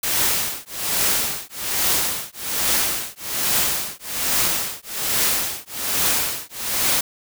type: noise with tremolo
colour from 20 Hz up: white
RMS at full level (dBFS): -18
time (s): 0.03-7.01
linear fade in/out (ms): 5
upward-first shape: triangle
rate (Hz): 1.2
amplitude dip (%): 100
effects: none